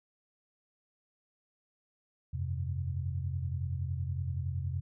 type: chord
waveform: sine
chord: F suspended second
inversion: none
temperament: equal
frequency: 87.31 / 98 / 130.81 Hz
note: F2 / G2 / C3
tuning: 0 / 0 / 0 cents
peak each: -34 / -40 / -36 dBFS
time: 2.33-4.81 s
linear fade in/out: 10 ms
effects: none